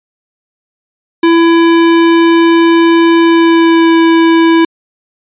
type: tone with pitch glide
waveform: square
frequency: 333.8 to 330 Hz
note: E4 to E4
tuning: +22 to +2 cents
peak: -5 dBFS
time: 1.23-4.65 s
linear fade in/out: 5 ms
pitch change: -20 cents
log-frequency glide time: 3.21-3.97 s
effects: resampled to 8000 Hz